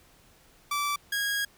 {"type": "tone pair in turn", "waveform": "sawtooth", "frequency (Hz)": [1161, 1641.9], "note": ["D6", "G#6"], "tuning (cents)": [-20, -20], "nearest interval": "tritone", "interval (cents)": 600, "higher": "second", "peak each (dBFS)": -23, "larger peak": "neither", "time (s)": [[0.71, 0.96], [1.12, 1.45]], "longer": "second", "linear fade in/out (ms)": 5, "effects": ["pink hiss -59 dBFS RMS until 1.57 s"]}